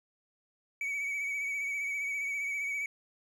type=tone with vibrato; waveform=triangle; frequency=2264 Hz; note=C#7; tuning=36 cents sharp; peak=-30 dBFS; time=0.81-2.86 s; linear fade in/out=2 ms; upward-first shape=sine; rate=15 Hz; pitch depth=38 cents each way; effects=none